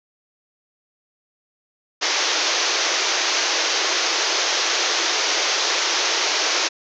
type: band-pass noise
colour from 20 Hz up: white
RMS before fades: -21 dBFS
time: 2.01-6.69 s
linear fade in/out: 20 ms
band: 310 to 6500 Hz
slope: 96 dB/octave
effects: none